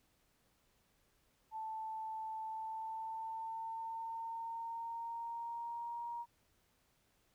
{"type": "tone with pitch glide", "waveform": "sine", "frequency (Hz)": [880, 943.2], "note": ["A5", "A#5"], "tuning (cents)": [0, 20], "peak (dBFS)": -40, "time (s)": [1.51, 6.26], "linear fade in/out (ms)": 50, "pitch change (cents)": 120, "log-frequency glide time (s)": [2.45, 6.05], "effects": ["pink hiss -75 dBFS RMS until 7.34 s"]}